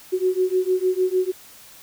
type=beating tone pair; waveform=sine; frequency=366.9 / 373.5 Hz; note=F#4 / F#4; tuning=-15 / +16 cents; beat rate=6.6 Hz; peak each=-21 dBFS; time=0.12-1.32 s; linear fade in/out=20 ms; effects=white hiss -46 dBFS RMS until 1.82 s